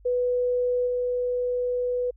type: tone with level steps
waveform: sine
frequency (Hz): 493.9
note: B4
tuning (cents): 0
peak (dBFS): -21 / -23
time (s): 0.05-2.11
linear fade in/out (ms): 10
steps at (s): 0.86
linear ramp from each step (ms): 20
effects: added 50 Hz sine -50 dBFS peak until 2.16 s